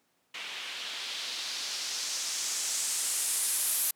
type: noise with low-pass filter sweep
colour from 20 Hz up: blue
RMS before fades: -33 dBFS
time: 0.34-3.91 s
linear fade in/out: 5 ms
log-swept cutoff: 2700 to 12000 Hz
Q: 1.8
effects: pink hiss -72 dBFS RMS until 3.95 s + high-pass 200 Hz 12 dB/octave